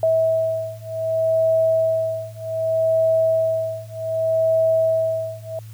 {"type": "beating tone pair", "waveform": "sine", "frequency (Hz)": [647, 647.65], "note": ["E5", "E5"], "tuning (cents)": [-32, -31], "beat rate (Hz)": 0.65, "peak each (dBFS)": -20, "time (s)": [0.03, 5.59], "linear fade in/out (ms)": 2, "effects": ["added 110 Hz sine -35 dBFS peak until 5.73 s", "white hiss -52 dBFS RMS until 5.73 s"]}